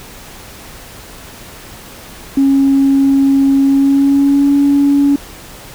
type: tone with pitch glide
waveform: sine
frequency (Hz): 273.7 to 282.5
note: C#4 to C#4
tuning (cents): -22 to +33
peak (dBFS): -6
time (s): 2.37-5.16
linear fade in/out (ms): 5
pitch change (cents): +55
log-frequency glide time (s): 3.64-4.55
effects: tanh soft clip ceiling -3 dBFS + pink hiss -34 dBFS RMS until 5.74 s